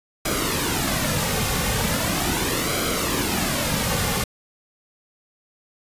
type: noise with flanger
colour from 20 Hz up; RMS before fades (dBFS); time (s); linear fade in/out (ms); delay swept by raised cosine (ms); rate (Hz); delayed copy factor
pink; -23; 0.25-4.24; 5; 1.1 to 3.1; 0.39; -0.6
effects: resampled to 32000 Hz